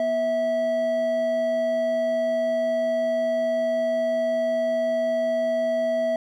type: tone pair together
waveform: triangle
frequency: 242.3 / 652.3 Hz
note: B3 / E5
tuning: -33 / -18 cents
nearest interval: octave + perfect fourth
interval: 1715 cents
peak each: -30 / -19 dBFS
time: 0-6.16 s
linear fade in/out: 2 ms
effects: none